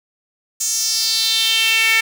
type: tone with high-pass filter sweep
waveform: sawtooth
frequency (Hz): 447.7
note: A4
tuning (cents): +30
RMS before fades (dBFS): -17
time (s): 0.6-2.01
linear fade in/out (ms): 10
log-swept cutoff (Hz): 6900 to 2100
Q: 4.1
effects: none